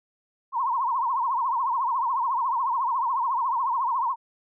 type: tone with vibrato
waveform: sine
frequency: 1001 Hz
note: B5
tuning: 23 cents sharp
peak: -22 dBFS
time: 0.52-4.16 s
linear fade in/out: 50 ms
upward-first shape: triangle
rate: 14 Hz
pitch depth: 190 cents each way
effects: none